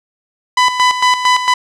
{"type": "tone with tremolo", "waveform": "sawtooth", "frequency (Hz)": 999, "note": "B5", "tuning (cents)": 20, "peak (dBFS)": -4, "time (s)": [0.57, 1.54], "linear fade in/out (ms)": 5, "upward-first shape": "square", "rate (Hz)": 4.4, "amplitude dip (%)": 65, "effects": ["low-pass 6000 Hz 12 dB/octave"]}